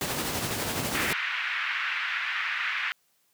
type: noise with tremolo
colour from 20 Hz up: pink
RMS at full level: -28 dBFS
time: 0.01-1.13 s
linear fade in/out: 2 ms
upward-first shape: sine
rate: 12 Hz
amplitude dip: 35%
type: band-pass noise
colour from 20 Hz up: white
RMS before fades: -30 dBFS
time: 0.95-2.92 s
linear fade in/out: 0 ms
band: 1400 to 2400 Hz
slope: 24 dB/octave
effects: white hiss -69 dBFS RMS until 3.33 s + high-pass 100 Hz 12 dB/octave